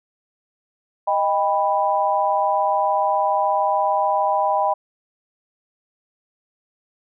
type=chord; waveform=sine; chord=Eb augmented; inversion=none; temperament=equal with one note detuned; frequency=622.3 / 795.4 / 987.8 Hz; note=Eb5 / G5 / B5; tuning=0 / +25 / 0 cents; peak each=-22 / -20 / -21 dBFS; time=1.07-4.74 s; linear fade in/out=10 ms; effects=none